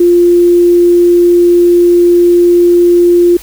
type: tone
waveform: sine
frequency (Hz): 349.2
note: F4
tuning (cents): 0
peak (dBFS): -3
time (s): 0-3.37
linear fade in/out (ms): 5
effects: added 50 Hz sine -34 dBFS peak until 3.42 s + white hiss -33 dBFS RMS until 3.42 s